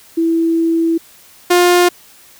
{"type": "tone pair in turn", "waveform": ["sine", "sawtooth"], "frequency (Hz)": [330, 354.1], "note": ["E4", "F4"], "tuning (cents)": [2, 24], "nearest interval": "minor second", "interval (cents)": 122, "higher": "second", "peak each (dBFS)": [-11, -4], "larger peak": "second", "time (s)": [[0.17, 0.98], [1.5, 1.89]], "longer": "first", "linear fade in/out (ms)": 10, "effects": ["white hiss -44 dBFS RMS until 2.39 s"]}